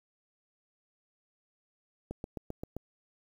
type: click train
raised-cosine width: 2 ms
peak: -24 dBFS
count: 6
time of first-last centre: 2.11-2.766 s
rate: 7.62 Hz
effects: 9-bit